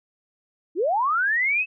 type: linear sweep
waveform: sine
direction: up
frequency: 293.7 to 2637 Hz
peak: -19 dBFS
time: 0.75-1.66 s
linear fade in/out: 50 ms
effects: none